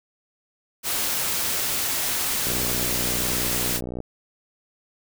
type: noise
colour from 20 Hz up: white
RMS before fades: -25 dBFS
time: 0.83-3.81 s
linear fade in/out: 50 ms
type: click train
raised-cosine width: 2 ms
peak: -18 dBFS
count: 95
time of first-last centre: 2.47-4.003 s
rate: 61.3 Hz
effects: none